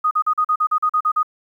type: tone bursts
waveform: sine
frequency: 1243 Hz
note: D#6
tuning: 2 cents flat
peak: -14 dBFS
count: 11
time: 0.04-1.231 s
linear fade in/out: 10 ms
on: 71 ms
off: 41 ms
effects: 9-bit